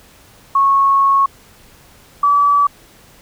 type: tone pair in turn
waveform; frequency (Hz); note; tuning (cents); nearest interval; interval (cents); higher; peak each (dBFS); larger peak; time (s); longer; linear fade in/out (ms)
sine; 1100 / 1148.7; C#6 / D6; -14 / -39; minor second; 75; second; -9; neither; 0.55-1.26 / 2.23-2.67; first; 5
effects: pink hiss -46 dBFS RMS until 3.21 s